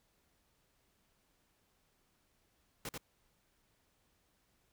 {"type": "noise with echo", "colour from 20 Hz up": "pink", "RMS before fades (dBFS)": -42, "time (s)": [2.85, 2.89], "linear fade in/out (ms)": 2, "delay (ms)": 88, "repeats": 1, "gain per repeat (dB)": -2, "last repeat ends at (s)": 2.978, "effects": ["pink hiss -75 dBFS RMS until 4.72 s"]}